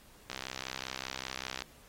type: click train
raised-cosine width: 0.2 ms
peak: -20 dBFS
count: 87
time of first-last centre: 0.3-1.621 s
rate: 65.1 Hz
effects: pink hiss -59 dBFS RMS until 1.88 s + AAC 48 kbps